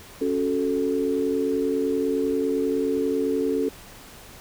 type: chord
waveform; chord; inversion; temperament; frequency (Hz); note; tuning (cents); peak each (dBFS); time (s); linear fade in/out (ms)
sine; F# minor; second; equal; 277.2 / 370 / 440; C#4 / F#4 / A4; 0 / 0 / 0; -25 / -28 / -24; 0.21-3.69; 5
effects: pink hiss -45 dBFS RMS until 4.4 s